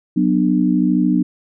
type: chord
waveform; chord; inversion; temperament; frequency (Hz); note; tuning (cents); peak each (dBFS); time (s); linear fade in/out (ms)
sine; B minor; second; equal with one note detuned; 185 / 246.9 / 299.8; F#3 / B3 / D4; 0 / 0 / +36; -17; 0.16-1.23; 10
effects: none